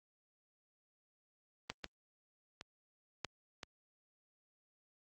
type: clicks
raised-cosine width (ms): 0.2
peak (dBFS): -20 / -22 / -28 / -20 / -26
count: 5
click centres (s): 1.7 / 1.843 / 2.611 / 3.247 / 3.632
effects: high-pass 60 Hz 12 dB/octave + Opus 24 kbps